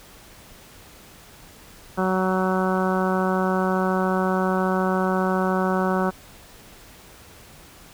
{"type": "harmonic tone", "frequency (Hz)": 186.9, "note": "F#3", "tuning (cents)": 18, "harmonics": [1, 2, 3, 4, 5, 6, 7, 8], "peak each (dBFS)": [-23, -26, -28, -29, -30, -31, -31, -32], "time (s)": [1.97, 6.11], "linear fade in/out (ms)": 20, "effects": ["pink hiss -47 dBFS RMS until 7.93 s"]}